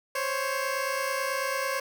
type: tone pair together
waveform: 15% pulse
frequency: 524.9 / 554 Hz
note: C5 / C#5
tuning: +5 / -1 cents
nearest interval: minor second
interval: 94 cents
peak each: -24 dBFS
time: 0.15-1.8 s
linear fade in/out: 5 ms
effects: none